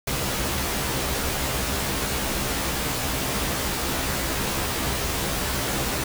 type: noise with comb filter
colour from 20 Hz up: pink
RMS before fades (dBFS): -26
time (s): 0.07-6.04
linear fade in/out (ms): 5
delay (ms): 15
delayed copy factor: +0.8
effects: none